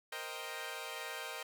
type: chord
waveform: 10% pulse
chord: C minor seventh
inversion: third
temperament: equal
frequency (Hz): 466.2 / 523.3 / 622.3 / 784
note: Bb4 / C5 / Eb5 / G5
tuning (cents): 0 / 0 / 0 / 0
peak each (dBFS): -38 / -39 / -38 / -39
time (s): 0.12-1.43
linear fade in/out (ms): 5
effects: none